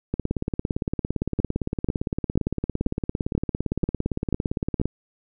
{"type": "two click trains", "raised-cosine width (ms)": 3, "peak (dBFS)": [-9, -11], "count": [8, 84], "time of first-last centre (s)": [[1.4, 4.815], [0.14, 4.856]], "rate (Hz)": [2.05, 17.6], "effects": []}